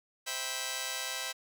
5% pulse chord, C major seventh, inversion none, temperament just, 523.3 / 654.1 / 784.9 / 981.1 Hz, C5 / E5 / G5 / B5, 0 / -14 / +2 / -12 cents, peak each -30 dBFS, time 0.26-1.33 s, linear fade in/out 20 ms, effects none

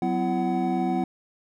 triangle tone cluster, 185.4 / 253.3 / 336.1 / 748 Hz, F#3 / B3 / E4 / F#5, +4 / +44 / +34 / +19 cents, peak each -26 dBFS, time 0.02-1.04 s, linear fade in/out 2 ms, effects none

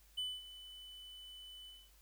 triangle tone with ADSR envelope, 3000 Hz, F#7, 23 cents sharp, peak -34 dBFS, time 0.17-1.91 s, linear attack 15 ms, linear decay 230 ms, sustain -15 dB, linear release 250 ms, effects added 50 Hz sine -64 dBFS peak until 2.01 s + white hiss -68 dBFS RMS until 2.01 s

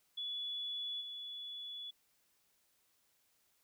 sine tone with level steps, 3419 Hz, G#7, 50 cents sharp, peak -38 / -43 dBFS, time 0.17-1.91 s, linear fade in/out 10 ms, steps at 1 s, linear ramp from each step 20 ms, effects white hiss -75 dBFS RMS until 3.63 s

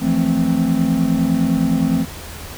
triangle chord, F major seventh, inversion third, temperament equal, 164.81 / 174.61 / 220 / 261.6 Hz, E3 / F3 / A3 / C4, 0 / 0 / 0 / 0 cents, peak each -19 / -19 / -18 / -16 dBFS, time 0-2.06 s, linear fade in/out 50 ms, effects added 79 Hz sine -37 dBFS peak until 2.57 s + pink hiss -34 dBFS RMS until 2.57 s

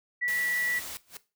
sine tone, 1951 Hz, B6, 22 cents flat, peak -26 dBFS, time 0.21-0.8 s, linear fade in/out 20 ms
white noise, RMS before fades -39 dBFS, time 0.28-0.97 s, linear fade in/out 0 ms
white noise with exponential growth, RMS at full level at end -38 dBFS, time 1.02-1.17 s, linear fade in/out 2 ms, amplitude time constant 31 ms
effects noise-tail reverb RT60 0.3 s tail -17 dB re dry

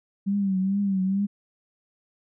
sine tone with vibrato, 194.6 Hz, G3, 12 cents flat, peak -21 dBFS, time 0.26-1.27 s, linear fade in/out 20 ms, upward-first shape triangle, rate 2.3 Hz, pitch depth 82 cents each way, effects none

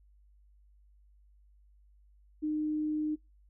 sine tone, 305.3 Hz, D#4, 33 cents flat, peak -29 dBFS, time 2.42-3.16 s, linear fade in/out 20 ms, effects noise-tail reverb RT60 0.2 s tail -25 dB re dry + added 50 Hz sine -59 dBFS peak until 3.49 s

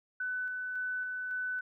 sine tone with tremolo, 1500 Hz, F#6, 23 cents sharp, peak -32 dBFS, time 0.2-1.61 s, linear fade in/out 5 ms, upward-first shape square, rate 1.8 Hz, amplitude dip 25%, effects none

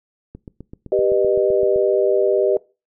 click train, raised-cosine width 3 ms, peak -22 dBFS, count 12, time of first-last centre 0.35-1.76 s, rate 7.8 Hz
sine chord, G augmented, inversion none, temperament just, 392 / 490 / 612.5 Hz, G4 / B4 / D#5, 0 / -14 / -27 cents, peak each -17 / -20 / -19 dBFS, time 0.92-2.57 s, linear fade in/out 2 ms
effects noise-tail reverb RT60 0.3 s tail -22 dB re dry

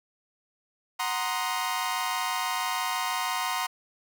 sawtooth chord, C half-diminished seventh, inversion second, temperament equal with one note detuned, 740 / 940.4 / 1046.5 / 1244.5 Hz, Gb5 / Bb5 / C6 / Eb6, 0 / +15 / 0 / 0 cents, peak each -30 / -28 / -28 / -32 dBFS, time 0.99-3.67 s, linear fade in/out 10 ms, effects none

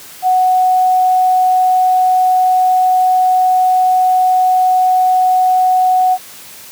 sine tone, 740 Hz, F#5, in tune, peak -8 dBFS, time 0.22-6.18 s, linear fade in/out 50 ms, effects white hiss -35 dBFS RMS until 6.71 s + high-pass 80 Hz 12 dB/octave

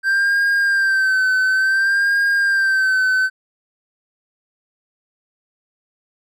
triangle tone with vibrato, 1568 Hz, G6, in tune, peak -12 dBFS, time 0.03-3.3 s, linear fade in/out 50 ms, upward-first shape sine, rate 0.57 Hz, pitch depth 55 cents each way, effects none

